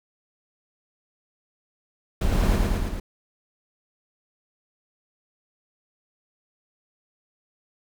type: noise with echo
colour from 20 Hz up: brown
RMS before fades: -22 dBFS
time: 2.21-2.56 s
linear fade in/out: 5 ms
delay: 110 ms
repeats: 4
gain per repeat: -2 dB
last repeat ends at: 3 s
effects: none